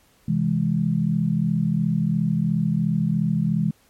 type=chord; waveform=sine; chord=C augmented; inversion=none; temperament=equal; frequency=130.81 / 164.81 / 207.7 Hz; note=C3 / E3 / G#3; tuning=0 / 0 / 0 cents; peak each=-26 / -21 / -23 dBFS; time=0.28-3.71 s; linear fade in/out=5 ms; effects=pink hiss -59 dBFS RMS until 3.89 s + MP3 64 kbps